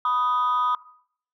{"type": "tone pair together", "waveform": "sine", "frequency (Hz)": [987.8, 1244.6], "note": ["B5", "D#6"], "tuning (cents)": [0, 0], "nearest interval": "major third", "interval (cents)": 400, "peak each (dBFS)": [-23, -20], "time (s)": [0.05, 0.75], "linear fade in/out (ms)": 2, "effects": ["noise-tail reverb RT60 0.6 s tail -19 dB re dry", "tanh soft clip ceiling -16 dBFS"]}